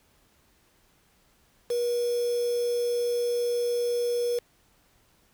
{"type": "tone with quantisation", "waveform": "sine", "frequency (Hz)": 480.8, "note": "B4", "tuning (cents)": -46, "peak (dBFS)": -24, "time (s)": [1.7, 4.39], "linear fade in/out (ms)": 5, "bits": 6, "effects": ["pink hiss -64 dBFS RMS until 5.33 s"]}